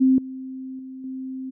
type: tone with level steps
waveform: sine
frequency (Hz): 261.6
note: C4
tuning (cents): 0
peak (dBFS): -13 / -31 / -34 / -29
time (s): 0-1.51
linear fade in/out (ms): 20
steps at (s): 0.18 / 0.79 / 1.04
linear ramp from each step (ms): 2
effects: none